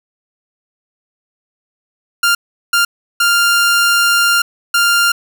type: tone bursts at uneven times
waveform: sawtooth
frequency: 1396.9 Hz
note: F6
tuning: in tune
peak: -6 dBFS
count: 4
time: 2.23-2.35 / 2.73-2.85 / 3.2-4.42 / 4.74-5.12 s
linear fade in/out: 5 ms
effects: none